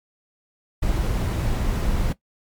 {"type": "noise", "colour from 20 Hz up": "brown", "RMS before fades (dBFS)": -22, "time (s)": [0.82, 2.13], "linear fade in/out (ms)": 10, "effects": ["noise-tail reverb RT60 0.1 s tail -17 dB re dry", "MP3 96 kbps"]}